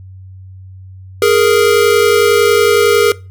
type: tone pair together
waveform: square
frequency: 415.3 / 466.2 Hz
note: G#4 / A#4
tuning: 0 / 0 cents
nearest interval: major second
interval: 200 cents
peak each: -11 dBFS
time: 1.22-3.12 s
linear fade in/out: 2 ms
effects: noise-tail reverb RT60 0.3 s tail -21 dB re dry + added 94 Hz sine -31 dBFS peak until 3.3 s